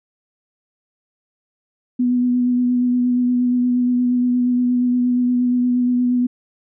sine tone with vibrato, 246.9 Hz, B3, in tune, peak -14 dBFS, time 1.99-6.27 s, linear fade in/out 10 ms, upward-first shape sine, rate 8.5 Hz, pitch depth 16 cents each way, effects none

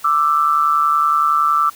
sine tone pair together, 1174.7 / 1325.4 Hz, D6 / E6, 0 / +9 cents, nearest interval major second, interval 209 cents, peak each -15 dBFS, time 0.04-1.7 s, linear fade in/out 10 ms, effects white hiss -42 dBFS RMS until 1.75 s

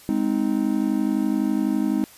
triangle chord, Ab major, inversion none, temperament just, 207.7 / 259.6 / 311.5 Hz, Ab3 / C4 / Eb4, 0 / -13 / +2 cents, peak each -22 dBFS, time 0.09-2.04 s, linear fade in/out 0 ms, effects white hiss -48 dBFS RMS until 2.17 s + resampled to 32000 Hz

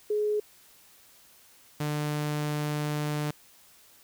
sine / sawtooth tone pair in turn, 420.8 / 149.21 Hz, G#4 / D3, +23 / +28 cents, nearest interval octave + tritone, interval 1795 cents, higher first, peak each -24 dBFS, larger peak neither, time 0.1-0.4 / 1.8-3.31 s, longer second, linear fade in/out 5 ms, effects white hiss -57 dBFS RMS until 4.03 s

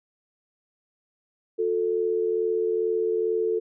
sine tone pair together, 359.9 / 442.2 Hz, F#4 / A4, -48 / +9 cents, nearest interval major third, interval 357 cents, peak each -27 / -23 dBFS, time 1.58-3.6 s, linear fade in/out 20 ms, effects none

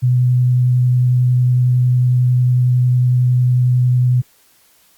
sine tone with vibrato, 124.9 Hz, B2, 20 cents sharp, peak -10 dBFS, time 0.02-4.22 s, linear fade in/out 20 ms, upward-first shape sine, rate 11 Hz, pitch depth 9 cents each way, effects white hiss -53 dBFS RMS until 4.97 s + Opus 48 kbps

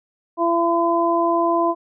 harmonic tone, 338.5 Hz, E4, 46 cents sharp, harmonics 1 / 2 / 3, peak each -20 / -20 / -20 dBFS, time 0.37-1.75 s, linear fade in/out 50 ms, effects none

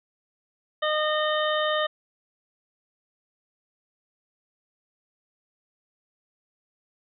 harmonic tone, 612 Hz, D#5, 29 cents flat, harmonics 1 / 2 / 3 / 5 / 6, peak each -25 / -28 / -30 / -32 / -33 dBFS, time 0.82-1.87 s, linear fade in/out 10 ms, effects none

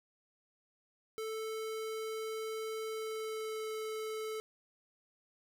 square tone with pitch glide, 440 to 436 Hz, A4 to A4, 0 to -16 cents, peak -38 dBFS, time 1.18-4.4 s, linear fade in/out 0 ms, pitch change -16 cents, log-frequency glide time 2.86-3.71 s, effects none

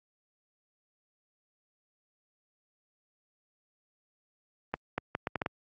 accelerating click train, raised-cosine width 0.5 ms, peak -15 dBFS, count 7, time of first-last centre 4.74-5.462 s, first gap 240 ms, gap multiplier 0.71, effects high-pass 80 Hz 12 dB/octave + Opus 32 kbps

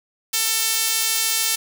sawtooth tone with high-pass filter, 446.4 Hz, A4, 25 cents sharp, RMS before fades -21 dBFS, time 0.33-1.56 s, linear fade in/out 10 ms, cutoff 4300 Hz, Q 0.56, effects none

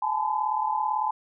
sine tone cluster, 844 / 882 / 1012 Hz, G#5 / A5 / B5, +28 / +4 / +42 cents, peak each -28 dBFS, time 0.02-1.11 s, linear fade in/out 5 ms, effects none

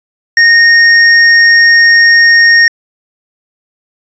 square tone, 1851 Hz, A#6, 13 cents flat, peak -3 dBFS, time 0.37-2.68 s, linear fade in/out 2 ms, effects resampled to 16000 Hz

